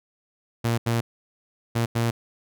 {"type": "tone bursts at uneven times", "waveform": "sawtooth", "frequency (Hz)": 116.6, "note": "A#2", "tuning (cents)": 1, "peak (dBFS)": -17, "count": 4, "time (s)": [[0.64, 0.78], [0.86, 1.01], [1.75, 1.86], [1.95, 2.11]], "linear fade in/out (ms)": 10, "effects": []}